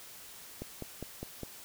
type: click train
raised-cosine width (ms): 2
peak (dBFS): -25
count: 5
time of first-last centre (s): 0.62-1.433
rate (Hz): 4.92
effects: white hiss -50 dBFS RMS until 1.64 s